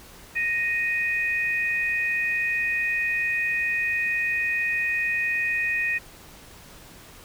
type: tone pair together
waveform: sine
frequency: 1864.6 / 2489 Hz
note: A#6 / D#7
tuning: 0 / 0 cents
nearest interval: perfect fourth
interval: 500 cents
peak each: -25 dBFS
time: 0.35-5.99 s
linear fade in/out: 20 ms
effects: pink hiss -47 dBFS RMS until 7.24 s